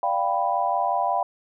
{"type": "chord", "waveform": "sine", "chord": "G dominant seventh", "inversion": "second", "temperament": "equal", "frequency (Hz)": [587.3, 698.5, 784, 987.8], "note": ["D5", "F5", "G5", "B5"], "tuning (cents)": [0, 0, 0, 0], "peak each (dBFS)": [-30, -25, -25, -26], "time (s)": [0.03, 1.23], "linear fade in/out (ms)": 2, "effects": []}